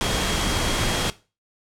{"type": "tone in noise", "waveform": "sine", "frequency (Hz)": 3264, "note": "G#7", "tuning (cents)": -31, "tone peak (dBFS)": -33, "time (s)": [0.01, 1.1], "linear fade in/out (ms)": 0, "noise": "pink", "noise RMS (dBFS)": -23, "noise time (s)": [0.01, 1.1], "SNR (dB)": -13, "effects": ["noise-tail reverb RT60 0.3 s tail -17 dB re dry", "low-pass 9000 Hz 12 dB/octave"]}